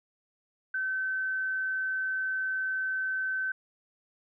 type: tone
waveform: sine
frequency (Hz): 1533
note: G6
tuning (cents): -39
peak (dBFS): -28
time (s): 0.74-3.52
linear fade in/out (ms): 5
effects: none